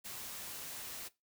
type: noise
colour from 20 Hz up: white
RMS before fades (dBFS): -45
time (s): 0.04-1.09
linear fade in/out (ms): 20
effects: noise-tail reverb RT60 0.2 s tail -18 dB re dry